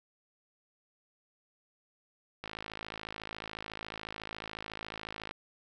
click train, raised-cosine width 0.3 ms, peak -23 dBFS, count 156, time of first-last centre 2.44-5.31 s, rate 54 Hz, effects none

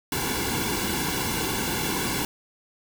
pink noise with comb filter, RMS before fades -27 dBFS, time 0.12-2.25 s, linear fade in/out 2 ms, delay 1.6 ms, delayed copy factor -0.95, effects none

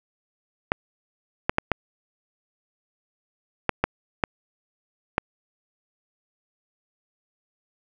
clicks, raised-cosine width 0.5 ms, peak -4 dBFS, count 8, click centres 0.719 / 1.495 / 1.584 / 1.717 / 3.693 / 3.84 / 4.238 / 5.181 s, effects none

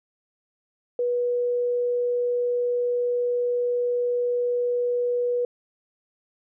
sine tone, 486.9 Hz, B4, 25 cents flat, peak -21 dBFS, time 0.99-5.45 s, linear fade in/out 2 ms, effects none

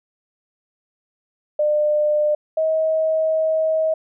sine tone pair in turn, 600 / 635.1 Hz, D5 / D#5, +37 / +35 cents, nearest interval minor second, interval 98 cents, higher second, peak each -15 / -16 dBFS, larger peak first, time 1.59-2.35 / 2.57-3.94 s, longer second, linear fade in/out 5 ms, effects none

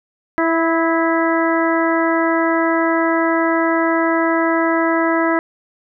harmonic tone with a mistuned harmonic, 329.6 Hz, E4, in tune, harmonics 1 / 2 / 3 / 4 / 5 / 6, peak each -17 / -20 / -22 / -23 / -24 / -25 dBFS, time 0.38-5.39 s, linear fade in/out 0 ms, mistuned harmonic 4, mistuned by -25 cents, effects none

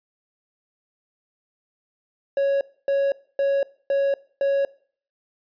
triangle tone bursts, 554.4 Hz, C#5, in tune, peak -16 dBFS, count 5, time 2.37-4.65 s, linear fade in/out 2 ms, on 240 ms, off 270 ms, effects noise-tail reverb RT60 0.5 s tail -21 dB re dry + resampled to 11025 Hz

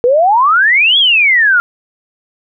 sine exponential two-way sweep, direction up then down, 466.2 to 3407 to 1377 Hz, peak -6 dBFS, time 0.04-1.6 s, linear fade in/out 0 ms, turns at 0.98 s, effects none

